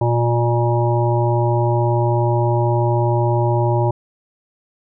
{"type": "harmonic tone", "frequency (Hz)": 118.9, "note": "A#2", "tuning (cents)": 35, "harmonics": [1, 3, 5, 7, 8], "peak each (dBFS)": [-16, -21, -23, -24, -25], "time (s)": [0.01, 3.91], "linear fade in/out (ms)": 5, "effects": []}